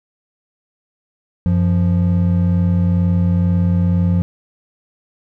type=tone pair together; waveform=triangle; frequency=92.5 / 174.62 Hz; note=F#2 / F3; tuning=0 / 0 cents; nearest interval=major seventh; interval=1100 cents; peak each=-13 dBFS; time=1.46-4.22 s; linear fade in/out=0 ms; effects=none